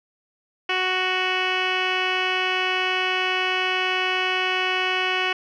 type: tone with low-pass filter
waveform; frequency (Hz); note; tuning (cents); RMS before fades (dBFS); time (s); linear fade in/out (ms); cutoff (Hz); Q
10% pulse; 370.5; F#4; +2; -23; 0.69-5.33; 5; 3000; 5.3
effects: none